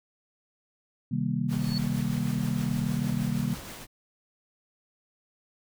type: chord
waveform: sine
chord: C minor seventh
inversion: none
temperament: just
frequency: 130.81 / 156.98 / 196.22 / 235.5 Hz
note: C3 / Eb3 / G3 / Bb3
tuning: 0 / +16 / +2 / +18 cents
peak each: -31 dBFS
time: 1.11-3.55 s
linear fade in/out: 10 ms
type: noise with tremolo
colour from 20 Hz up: pink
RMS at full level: -40 dBFS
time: 1.48-3.87 s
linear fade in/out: 50 ms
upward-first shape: sine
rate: 6.4 Hz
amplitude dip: 30%
type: tone with exponential growth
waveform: sine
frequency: 4409 Hz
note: C#8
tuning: 10 cents flat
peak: -29 dBFS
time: 1.52-1.78 s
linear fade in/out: 1 ms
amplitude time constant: 56 ms
effects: none